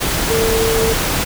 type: tone in noise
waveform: sine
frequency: 449.5 Hz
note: A4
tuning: 37 cents sharp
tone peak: -15 dBFS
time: 0.29-0.94 s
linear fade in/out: 20 ms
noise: pink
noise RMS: -18 dBFS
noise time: 0-1.25 s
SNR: 0 dB
effects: none